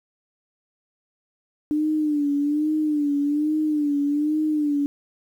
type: tone with vibrato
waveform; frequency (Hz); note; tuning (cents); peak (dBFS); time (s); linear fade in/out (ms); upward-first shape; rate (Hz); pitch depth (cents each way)
sine; 297.1; D4; +20; -19; 1.71-4.86; 0; sine; 1.2; 70
effects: 9-bit